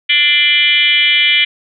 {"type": "tone with frequency modulation", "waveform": "sine", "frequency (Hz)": 2678, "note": "E7", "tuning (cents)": 27, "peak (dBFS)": -8, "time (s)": [0.09, 1.45], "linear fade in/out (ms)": 10, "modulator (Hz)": 307, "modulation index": 2.3, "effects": []}